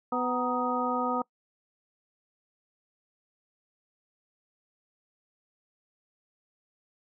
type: harmonic tone with a mistuned harmonic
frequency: 249.4 Hz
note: B3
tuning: 17 cents sharp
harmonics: 1 / 2 / 3 / 4 / 5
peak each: -32 / -33 / -33 / -33 / -31 dBFS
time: 0.12-1.22 s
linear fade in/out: 5 ms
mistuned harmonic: 4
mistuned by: -100 cents
effects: noise-tail reverb RT60 0.1 s tail -24 dB re dry